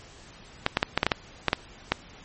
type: clicks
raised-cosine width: 0.3 ms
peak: -4 dBFS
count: 10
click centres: 0.664 / 0.771 / 0.829 / 0.976 / 1.031 / 1.066 / 1.118 / 1.483 / 1.531 / 1.92 s
effects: pink hiss -49 dBFS RMS until 2.24 s + MP3 32 kbps